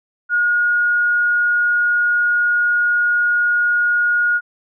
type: tone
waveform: sine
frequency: 1438 Hz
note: F#6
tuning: 50 cents flat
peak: -13 dBFS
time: 0.29-4.41 s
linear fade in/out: 50 ms
effects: none